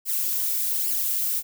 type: noise with flanger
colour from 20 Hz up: violet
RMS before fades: -25 dBFS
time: 0.05-1.43 s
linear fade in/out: 50 ms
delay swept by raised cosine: 0.39 to 3.99 ms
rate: 1.2 Hz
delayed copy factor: +0.65
effects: none